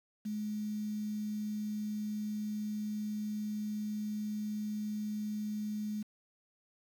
sine tone with quantisation, 211.3 Hz, G#3, 30 cents sharp, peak -34 dBFS, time 0.25-6.03 s, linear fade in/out 10 ms, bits 9, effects none

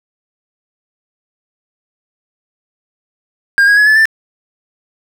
triangle tone with pitch steps, 1610 / 1649.5 / 1690 / 1731.5 / 1774.1 Hz, G6 / G#6 / G#6 / A6 / A6, +46 / -12 / +30 / -28 / +14 cents, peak -4 dBFS, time 3.58-4.055 s, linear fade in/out 0 ms, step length 95 ms, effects none

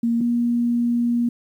sine tone pair in turn, 233.1 / 238 Hz, A#3 / A#3, 0 / +36 cents, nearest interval unison, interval 36 cents, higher second, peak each -17 dBFS, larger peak neither, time 0.03-0.21 / 0.21-1.29 s, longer second, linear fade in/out 5 ms, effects 9-bit

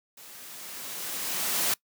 white noise with level ramp, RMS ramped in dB -48 to -25 dBFS, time 0.17-1.74 s, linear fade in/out 5 ms, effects noise-tail reverb RT60 0.1 s tail -23 dB re dry + high-pass 150 Hz 12 dB/octave

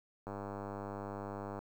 click train, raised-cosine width 1 ms, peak -28 dBFS, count 133, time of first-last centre 0.27-1.59 s, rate 100 Hz, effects 10-bit

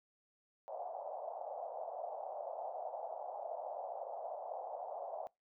white band-pass noise, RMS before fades -44 dBFS, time 0.68-5.27 s, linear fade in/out 0 ms, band 580 to 780 Hz, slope 48 dB/octave, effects noise-tail reverb RT60 0.2 s tail -23 dB re dry

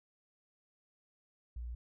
sine tone, 59.3 Hz, A#1, 30 cents sharp, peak -39 dBFS, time 1.56-1.75 s, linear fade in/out 5 ms, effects none

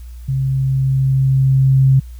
sine tone with level ramp, 133.7 Hz, C3, 38 cents sharp, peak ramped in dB -15 to -7 dBFS, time 0.28-2 s, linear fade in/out 10 ms, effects added 60 Hz sine -30 dBFS peak until 2.19 s + white hiss -52 dBFS RMS until 2.19 s

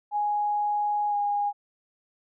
sine tone with pitch glide, 830.6 to 819.2 Hz, G#5 to G#5, 0 to -24 cents, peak -23 dBFS, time 0.11-1.53 s, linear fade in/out 50 ms, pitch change -24 cents, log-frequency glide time 1.09-1.15 s, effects none

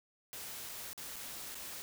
white noise with dropouts, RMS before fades -45 dBFS, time 0.33-1.82 s, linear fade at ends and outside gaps 0 ms, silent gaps 0.691-0.694 / 0.931-0.977 / 1.16-1.164 / 1.546-1.553 s, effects none

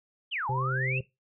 sine exponential two-way sweep, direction down then up, 3322 to 808 to 2818 Hz, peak -29 dBFS, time 0.31-1 s, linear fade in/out 20 ms, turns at 0.49 s
harmonic tone, 130.3 Hz, C3, 7 cents flat, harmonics 1 / 3 / 4, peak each -29 / -39 / -41 dBFS, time 0.49-1.01 s, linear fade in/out 5 ms
effects noise-tail reverb RT60 0.2 s tail -18 dB re dry

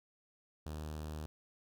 sawtooth tone with notch filter, 76.8 Hz, D#2, 22 cents flat, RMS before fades -43 dBFS, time 0.66-1.26 s, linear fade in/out 0 ms, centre 2100 Hz, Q 1.9, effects none

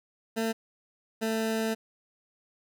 20% pulse tone pair in turn, 224.5 / 222.3 Hz, A3 / A3, +35 / +18 cents, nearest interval unison, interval 17 cents, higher first, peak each -22 dBFS, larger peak neither, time 0.36-0.53 / 1.21-1.75 s, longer second, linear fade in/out 20 ms, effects none

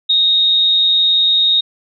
sine tone with amplitude modulation, 3729 Hz, A#7, in tune, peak -8 dBFS, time 0.09-1.61 s, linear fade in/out 10 ms, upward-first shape sine, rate 179 Hz, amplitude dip 35%, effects none

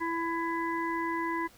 harmonic tone, 333.3 Hz, E4, 19 cents sharp, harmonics 1 / 3 / 5 / 6, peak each -33 / -32 / -40 / -38 dBFS, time 0-1.48 s, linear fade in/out 20 ms, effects pink hiss -57 dBFS RMS until 1.57 s

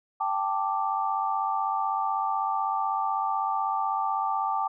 sine chord, G suspended second, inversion none, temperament equal, 784 / 880 / 1174.7 Hz, G5 / A5 / D6, 0 / 0 / 0 cents, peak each -29 dBFS, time 0.2-4.68 s, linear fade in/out 10 ms, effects none

